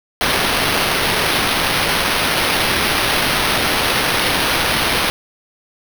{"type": "noise with sample-and-hold", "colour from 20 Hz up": "violet", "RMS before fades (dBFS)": -17, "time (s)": [0.21, 5.1], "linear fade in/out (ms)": 0, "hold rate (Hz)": 7350, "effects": []}